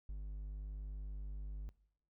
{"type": "tone", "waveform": "triangle", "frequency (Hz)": 50.4, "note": "G1", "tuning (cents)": 49, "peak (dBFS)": -39, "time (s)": [0.09, 1.69], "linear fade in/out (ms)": 0, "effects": ["noise-tail reverb RT60 0.7 s tail -21 dB re dry"]}